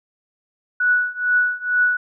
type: tone with tremolo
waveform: sine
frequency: 1474 Hz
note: F#6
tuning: 7 cents flat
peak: -12 dBFS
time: 0.8-1.97 s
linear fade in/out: 5 ms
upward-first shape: triangle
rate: 2.2 Hz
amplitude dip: 95%
effects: none